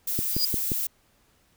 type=noise; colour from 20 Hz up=violet; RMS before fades=-28 dBFS; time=0.07-0.87 s; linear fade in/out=5 ms
type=click train; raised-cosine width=3 ms; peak=-15 dBFS; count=4; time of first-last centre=0.19-0.718 s; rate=5.68 Hz
type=tone with exponential growth; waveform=square; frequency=4883 Hz; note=D#8; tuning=33 cents flat; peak=-19 dBFS; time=0.25-0.45 s; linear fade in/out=2 ms; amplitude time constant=42 ms
effects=pink hiss -64 dBFS RMS until 1.56 s